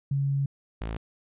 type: tone pair in turn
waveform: sine / sawtooth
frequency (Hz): 138.9 / 55.12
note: C#3 / A1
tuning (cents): +4 / +4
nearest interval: octave + major third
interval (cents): 1600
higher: first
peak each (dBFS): -23 / -27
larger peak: first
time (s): 0.11-0.46 / 0.81-0.97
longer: first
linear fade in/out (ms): 5
effects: resampled to 8000 Hz